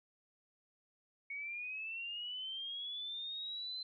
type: linear sweep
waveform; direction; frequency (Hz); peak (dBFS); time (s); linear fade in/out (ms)
sine; up; 2217 to 4092; -40; 1.3-3.83; 5
effects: none